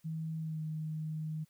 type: tone with pitch glide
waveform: sine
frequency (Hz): 160 to 156.17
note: D#3 to D#3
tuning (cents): +49 to +7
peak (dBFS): -35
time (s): 0.04-1.45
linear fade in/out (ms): 20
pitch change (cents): -42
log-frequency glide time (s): 0.39-0.61
effects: white hiss -72 dBFS RMS until 1.49 s